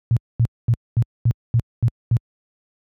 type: tone bursts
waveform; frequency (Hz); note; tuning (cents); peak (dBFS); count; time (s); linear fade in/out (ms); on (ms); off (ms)
sine; 117; A#2; +7; -12; 8; 0.11-2.168; 0; 56; 230
effects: high-pass 60 Hz 12 dB/octave